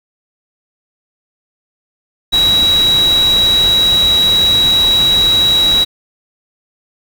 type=tone in noise; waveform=sine; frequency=3871 Hz; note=B7; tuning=35 cents flat; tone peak=-8 dBFS; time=2.32-5.85 s; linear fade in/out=20 ms; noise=pink; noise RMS=-22 dBFS; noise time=2.32-5.85 s; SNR=+11 dB; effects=none